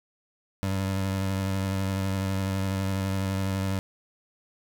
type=tone with vibrato; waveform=25% pulse; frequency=96.3 Hz; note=G2; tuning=30 cents flat; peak=-22 dBFS; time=0.63-3.79 s; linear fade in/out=0 ms; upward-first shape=sine; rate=12 Hz; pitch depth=23 cents each way; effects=none